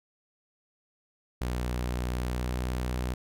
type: tone with pitch glide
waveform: sawtooth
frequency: 61.3 to 62.16 Hz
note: B1 to B1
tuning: -12 to +12 cents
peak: -25 dBFS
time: 1.41-3.14 s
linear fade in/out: 5 ms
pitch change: +24 cents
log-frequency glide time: 2.14-2.61 s
effects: none